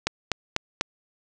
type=click train; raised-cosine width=0.2 ms; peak=-5 dBFS; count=4; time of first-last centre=0.07-0.811 s; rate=4.05 Hz; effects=resampled to 24000 Hz + 7-bit